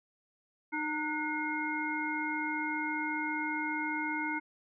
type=harmonic tone with a mistuned harmonic; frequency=305.8 Hz; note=D#4; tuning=30 cents flat; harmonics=1 / 3 / 5 / 7; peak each=-36 / -37 / -38 / -36 dBFS; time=0.72-4.4 s; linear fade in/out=20 ms; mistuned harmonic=5; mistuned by=-72 cents; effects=none